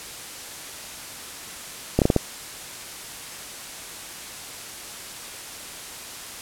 slowing click train, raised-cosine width 2 ms, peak -3 dBFS, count 5, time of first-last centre 1.99-2.163 s, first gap 28 ms, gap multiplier 1.3, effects white hiss -37 dBFS RMS until 6.41 s + low-pass 11000 Hz 12 dB/octave

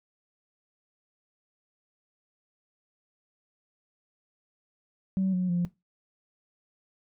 sine tone with pitch steps, 190 / 182.37 / 175.04 Hz, F#3 / F#3 / F3, +46 / -25 / +4 cents, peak -22 dBFS, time 5.17-5.65 s, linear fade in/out 0 ms, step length 160 ms, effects noise-tail reverb RT60 0.2 s tail -18 dB re dry + tanh soft clip ceiling -20 dBFS

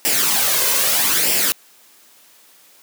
white noise with flanger, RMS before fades -17 dBFS, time 0.05-1.52 s, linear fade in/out 0 ms, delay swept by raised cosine 0.38 to 1.98 ms, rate 0.79 Hz, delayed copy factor +0.6, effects white hiss -50 dBFS RMS until 2.82 s + high-pass 200 Hz 12 dB/octave

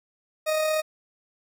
40% pulse tone with amplitude modulation, 622.3 Hz, D#5, in tune, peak -20 dBFS, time 0.46-0.82 s, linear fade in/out 20 ms, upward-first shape sine, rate 36.6 Hz, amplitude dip 30%, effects none

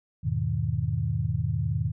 sine chord, E major seventh, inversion none, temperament equal, 82.41 / 103.83 / 123.47 / 155.56 Hz, E2 / G#2 / B2 / D#3, 0 / 0 / 0 / 0 cents, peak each -32 / -29 / -29 / -30 dBFS, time 0.23-1.92 s, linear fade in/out 20 ms, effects none

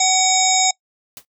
harmonic tone, 753 Hz, F#5, 30 cents sharp, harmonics 1 / 3 / 5 / 7 / 9 / 10, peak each -18 / -24 / -22 / -24 / -18 / -22 dBFS, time 0-0.71 s, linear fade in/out 5 ms
white noise with exponential decay, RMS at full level -31 dBFS, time 1.17-1.25 s, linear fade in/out 0 ms, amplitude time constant 17 ms
effects noise-tail reverb RT60 0.1 s tail -23 dB re dry

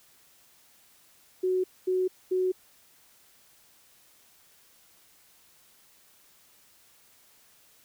sine tone bursts, 370 Hz, F#4, in tune, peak -23 dBFS, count 3, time 1.43-2.52 s, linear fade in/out 10 ms, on 210 ms, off 230 ms, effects white hiss -60 dBFS RMS until 7.84 s

